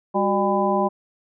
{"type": "harmonic tone with a mistuned harmonic", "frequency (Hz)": 200, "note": "G3", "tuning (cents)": 35, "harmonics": [1, 2, 3, 4, 5], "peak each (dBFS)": [-24, -24, -24, -24, -24], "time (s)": [0.14, 0.89], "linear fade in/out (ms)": 20, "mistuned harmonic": 2, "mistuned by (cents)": -130, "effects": []}